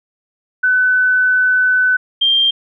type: tone pair in turn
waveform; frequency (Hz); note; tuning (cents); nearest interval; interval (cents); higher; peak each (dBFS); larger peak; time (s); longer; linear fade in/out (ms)
sine; 1505 / 3181; F#6 / G7; +29 / +25; octave + minor second; 1296; second; -10; neither; 0.63-1.97 / 2.21-2.51; first; 10
effects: none